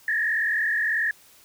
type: tone with frequency modulation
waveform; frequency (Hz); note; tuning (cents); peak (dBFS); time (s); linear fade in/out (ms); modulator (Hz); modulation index
sine; 1781; A6; +21; -21; 0.08-1.11; 2; 41.5; 2.3
effects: white hiss -54 dBFS RMS until 1.44 s